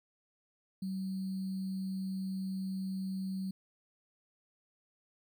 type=tone with sample-and-hold; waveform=sine; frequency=190 Hz; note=F#3; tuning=46 cents sharp; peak=-34 dBFS; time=0.82-3.51 s; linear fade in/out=5 ms; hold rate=4410 Hz; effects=none

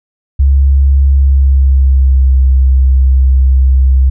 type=tone with pitch glide; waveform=sine; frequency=68.5 to 65.56 Hz; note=C#2 to C2; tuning=-20 to +4 cents; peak=-4 dBFS; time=0.39-4.1 s; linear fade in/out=10 ms; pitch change=-76 cents; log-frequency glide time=1.12-2.35 s; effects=none

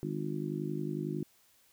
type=harmonic tone; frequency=51 Hz; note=G#1; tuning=31 cents flat; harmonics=3 / 4 / 5 / 6 / 7; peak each=-37 / -40 / -43 / -39 / -39 dBFS; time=0.03-1.23 s; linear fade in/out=0 ms; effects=white hiss -66 dBFS RMS until 1.72 s

